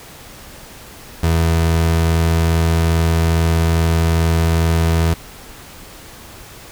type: tone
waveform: 30% pulse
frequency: 82.41 Hz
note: E2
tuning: in tune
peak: -10 dBFS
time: 1.23-5.14 s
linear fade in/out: 5 ms
effects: pink hiss -38 dBFS RMS until 6.71 s